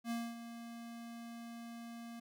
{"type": "tone with ADSR envelope", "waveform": "square", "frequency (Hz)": 233.1, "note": "A#3", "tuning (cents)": 0, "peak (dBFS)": -36, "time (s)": [0.04, 2.2], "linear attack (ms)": 67, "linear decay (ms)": 240, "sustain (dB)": -11, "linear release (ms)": 8, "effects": []}